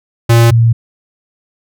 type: tone pair in turn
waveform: square / sine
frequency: 116.54 / 115.33 Hz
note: A#2 / A#2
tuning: 0 / -18 cents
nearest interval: unison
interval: 18 cents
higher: first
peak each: -5 dBFS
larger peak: neither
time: 0.29-0.51 / 0.51-0.73 s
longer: neither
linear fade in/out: 10 ms
effects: none